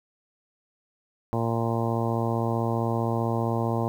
harmonic tone, 115.4 Hz, A#2, 17 cents flat, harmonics 1 / 2 / 3 / 4 / 5 / 6 / 7 / 8 / 9, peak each -27 / -30 / -32 / -33 / -34 / -35 / -35 / -36 / -37 dBFS, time 1.33-3.88 s, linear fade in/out 0 ms, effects 9-bit

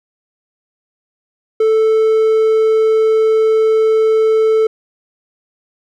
triangle tone, 440 Hz, A4, in tune, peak -7 dBFS, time 1.6-4.67 s, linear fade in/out 5 ms, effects none

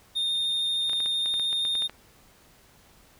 triangle tone with vibrato, 3655 Hz, A#7, 35 cents flat, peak -23 dBFS, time 0.15-1.88 s, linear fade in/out 20 ms, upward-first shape triangle, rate 13 Hz, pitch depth 12 cents each way
clicks, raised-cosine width 0.3 ms, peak -23 dBFS, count 12, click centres 0.896 / 0.932 / 1.003 / 1.06 / 1.259 / 1.34 / 1.397 / 1.529 / 1.651 / 1.753 / 1.822 / 1.896 s
effects pink hiss -57 dBFS RMS until 3.19 s

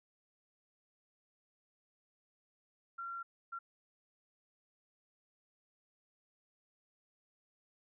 sine tone bursts at uneven times, 1372 Hz, F6, 31 cents flat, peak -40 dBFS, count 2, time 2.98-3.23 / 3.52-3.59 s, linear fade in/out 10 ms, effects none

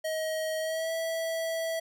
square tone with pitch glide, 632 to 654.3 Hz, D#5 to E5, +27 to -13 cents, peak -30 dBFS, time 0.04-1.8 s, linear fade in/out 10 ms, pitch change +60 cents, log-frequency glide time 0.59-0.92 s, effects none

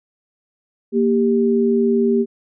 sine tone pair together, 233.1 / 395.5 Hz, A#3 / G4, 0 / +15 cents, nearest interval major sixth, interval 915 cents, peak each -16 dBFS, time 0.92-2.26 s, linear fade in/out 50 ms, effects none

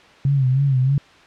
sine tone with vibrato, 134.2 Hz, C3, 44 cents sharp, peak -14 dBFS, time 0.25-0.98 s, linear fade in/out 2 ms, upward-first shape sine, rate 3.2 Hz, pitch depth 89 cents each way, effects white hiss -47 dBFS RMS until 1.26 s + low-pass 3000 Hz 12 dB/octave

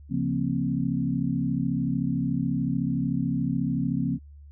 sine tone cluster, 138.3 / 174.6 / 233.6 / 267.3 Hz, C#3 / F3 / A#3 / C4, -4 / 0 / +4 / +37 cents, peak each -29 dBFS, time 0.09-4.19 s, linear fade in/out 50 ms, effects added 72 Hz sine -44 dBFS peak until 4.51 s

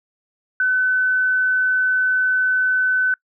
sine tone, 1511 Hz, F#6, 36 cents sharp, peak -15 dBFS, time 0.6-3.14 s, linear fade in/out 2 ms, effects noise-tail reverb RT60 0.1 s tail -26 dB re dry

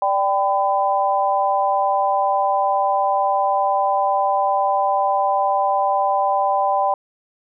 sine chord, G major, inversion second, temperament equal with one note detuned, 587.3 / 784 / 1006.2 Hz, D5 / G5 / B5, 0 / 0 / +32 cents, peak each -22 / -18 / -21 dBFS, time 0.02-6.94 s, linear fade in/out 2 ms, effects none

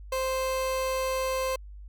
30% pulse tone, 523 Hz, C5, 1 cent flat, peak -24 dBFS, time 0.12-1.56 s, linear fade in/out 5 ms, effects added 50 Hz sine -41 dBFS peak until 1.88 s

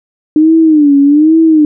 sine tone with vibrato, 301.8 Hz, D4, 47 cents sharp, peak -3 dBFS, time 0.36-1.65 s, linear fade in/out 2 ms, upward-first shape sine, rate 1.2 Hz, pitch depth 130 cents each way, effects none

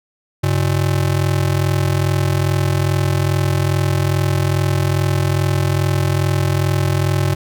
square ring-modulated tone, 118.6 Hz, A#2, 30 cents sharp, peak -12 dBFS, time 0.43-7.35 s, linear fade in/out 10 ms, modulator 21.2 Hz, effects none

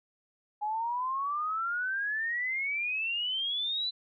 sine exponential sweep, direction up, 828 to 4040 Hz, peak -29 dBFS, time 0.61-3.91 s, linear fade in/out 20 ms, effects none

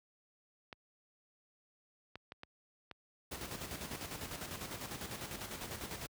clicks, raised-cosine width 0.3 ms, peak -30 dBFS, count 5, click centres 0.728 / 2.156 / 2.321 / 2.434 / 2.913 s
pink noise with tremolo, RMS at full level -42 dBFS, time 3.31-6.07 s, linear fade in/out 10 ms, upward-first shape square, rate 10 Hz, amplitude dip 50%
effects high-pass 60 Hz 12 dB/octave

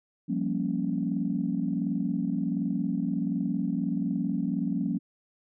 sine chord, G half-diminished seventh, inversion third, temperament equal, 174.61 / 196 / 233.1 / 277.2 Hz, F3 / G3 / Bb3 / Db4, 0 / 0 / 0 / 0 cents, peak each -31 dBFS, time 0.28-4.99 s, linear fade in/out 20 ms, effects tanh soft clip ceiling -15 dBFS

